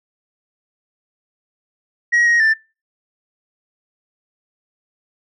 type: tone with pitch steps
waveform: sine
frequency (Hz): 1899 / 1882 / 1774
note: A#6 / A#6 / A6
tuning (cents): +32 / +16 / +14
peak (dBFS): -9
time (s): 2.12-2.54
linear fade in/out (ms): 20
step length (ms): 140
effects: noise-tail reverb RT60 0.3 s tail -24 dB re dry + tanh soft clip ceiling -10 dBFS